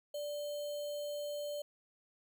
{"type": "tone with sample-and-hold", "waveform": "sine", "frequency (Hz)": 586, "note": "D5", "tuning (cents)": -4, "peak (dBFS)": -37, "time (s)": [0.14, 1.62], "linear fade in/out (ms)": 5, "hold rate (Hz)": 3675, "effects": []}